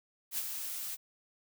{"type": "noise with ADSR envelope", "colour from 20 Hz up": "blue", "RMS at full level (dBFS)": -33, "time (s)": [0.31, 0.97], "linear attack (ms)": 68, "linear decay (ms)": 43, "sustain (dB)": -6, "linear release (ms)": 31, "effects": []}